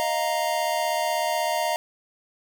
square chord, Eb suspended second, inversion none, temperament equal, 622.3 / 698.5 / 932.3 Hz, Eb5 / F5 / Bb5, 0 / 0 / 0 cents, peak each -28 dBFS, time 0-1.76 s, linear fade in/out 0 ms, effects none

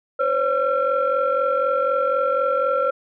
sine tone cluster, 514 / 558 / 1359 Hz, C5 / C#5 / F6, -31 / +11 / -48 cents, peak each -21 dBFS, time 0.19-2.91 s, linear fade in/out 10 ms, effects tanh soft clip ceiling -11 dBFS

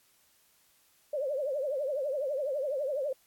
sine tone with vibrato, 559 Hz, C#5, 14 cents sharp, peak -29 dBFS, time 1.13-3.13 s, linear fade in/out 5 ms, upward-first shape triangle, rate 12 Hz, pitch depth 180 cents each way, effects white hiss -66 dBFS RMS until 3.26 s + AAC 64 kbps

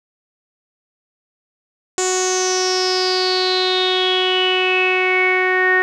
sawtooth tone with low-pass filter sweep, 370 Hz, F#4, in tune, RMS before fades -17 dBFS, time 1.98-5.82 s, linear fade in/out 0 ms, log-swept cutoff 7200 to 1800 Hz, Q 9.7, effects none

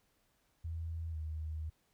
sine tone with pitch glide, 82.1 to 78.26 Hz, E2 to D#2, -6 to +11 cents, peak -37 dBFS, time 0.64-1.7 s, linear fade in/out 10 ms, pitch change -83 cents, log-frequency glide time 1.11-1.16 s, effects pink hiss -75 dBFS RMS until 1.93 s

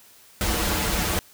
pink noise with comb filter, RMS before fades -24 dBFS, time 0.41-1.19 s, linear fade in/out 0 ms, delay 7.5 ms, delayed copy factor -0.7, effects white hiss -52 dBFS RMS until 1.33 s

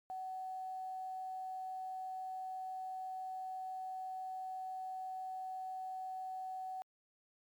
sine tone with quantisation, 751 Hz, F#5, 26 cents sharp, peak -40 dBFS, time 0.1-6.82 s, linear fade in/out 0 ms, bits 11, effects MP3 96 kbps

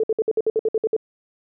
sine tone bursts, 440 Hz, A4, in tune, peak -16 dBFS, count 11, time 0-0.965 s, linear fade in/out 2 ms, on 35 ms, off 58 ms, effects none

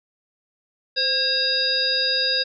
harmonic tone with a mistuned harmonic, 541 Hz, C#5, 42 cents flat, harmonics 1 / 3 / 5 / 7 / 9, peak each -29 / -27 / -33 / -25 / -21 dBFS, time 0.96-2.44 s, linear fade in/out 20 ms, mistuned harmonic 1, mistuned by -73 cents, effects none

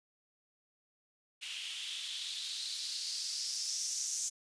blue noise with band-pass filter sweep, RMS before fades -39 dBFS, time 1.41-4.3 s, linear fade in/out 20 ms, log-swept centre 2800 to 6500 Hz, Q 4.2, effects resampled to 22050 Hz

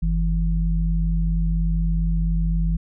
sine tone pair together, 47.88 / 164.81 Hz, G1 / E3, -40 / 0 cents, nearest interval octave + major sixth, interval 2140 cents, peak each -19 / -23 dBFS, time 0.02-2.77 s, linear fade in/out 10 ms, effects none

